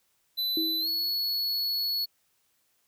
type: tone with pitch glide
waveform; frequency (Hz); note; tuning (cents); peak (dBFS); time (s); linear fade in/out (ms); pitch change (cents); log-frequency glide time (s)
square; 4000 to 4387; B7 to C#8; +21 to -19; -27; 0.37-2.06; 20; +160; 0.8-0.88
type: tone with exponential decay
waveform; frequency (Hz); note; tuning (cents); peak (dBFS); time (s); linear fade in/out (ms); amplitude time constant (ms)
sine; 322.7; E4; -37; -26; 0.57-1.22; 2; 140
effects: white hiss -71 dBFS RMS until 2.87 s